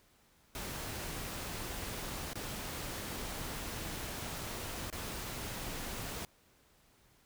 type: noise with dropouts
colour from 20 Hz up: pink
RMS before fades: -41 dBFS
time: 0.55-6.25 s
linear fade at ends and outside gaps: 1 ms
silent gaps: 2.333-2.355 / 4.901-4.926 s
effects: pink hiss -67 dBFS RMS until 7.25 s